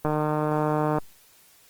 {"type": "click train", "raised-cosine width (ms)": 1, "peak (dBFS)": -11, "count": 143, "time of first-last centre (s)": [0.05, 0.984], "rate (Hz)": 152, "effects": ["white hiss -56 dBFS RMS until 1.69 s", "Opus 24 kbps"]}